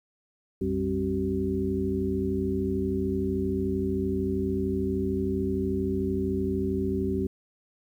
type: tone cluster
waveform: sine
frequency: 62.4 / 92.2 / 196.6 / 269.8 / 380.9 Hz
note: B1 / F#2 / G3 / C#4 / G4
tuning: +19 / -6 / +5 / -47 / -50 cents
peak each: -38 / -33 / -30 / -31 / -29 dBFS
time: 0.61-7.27 s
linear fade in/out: 5 ms
effects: 10-bit